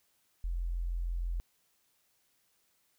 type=tone; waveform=sine; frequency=43.13 Hz; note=F1; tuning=21 cents flat; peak=-31 dBFS; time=0.44-1.4 s; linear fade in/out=0 ms; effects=white hiss -73 dBFS RMS until 2.98 s